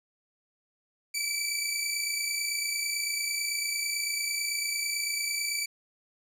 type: tone pair together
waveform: 15% pulse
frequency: 2299 / 2328 Hz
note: D7 / D7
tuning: -37 / -16 cents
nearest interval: unison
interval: 21 cents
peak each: -25 dBFS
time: 1.14-5.66 s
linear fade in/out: 10 ms
effects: none